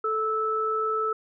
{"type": "tone pair together", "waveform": "sine", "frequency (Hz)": [437.4, 1310.7], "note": ["A4", "E6"], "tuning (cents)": [-10, -10], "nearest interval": "octave + perfect fifth", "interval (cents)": 1900, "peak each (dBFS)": [-28, -25], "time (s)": [0.04, 1.13], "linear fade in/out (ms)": 5, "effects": []}